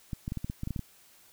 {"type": "clicks", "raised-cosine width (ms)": 5, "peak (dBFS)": -21, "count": 11, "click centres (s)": [0.132, 0.279, 0.321, 0.373, 0.445, 0.499, 0.634, 0.674, 0.707, 0.762, 0.793], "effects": ["white hiss -59 dBFS RMS until 1.32 s"]}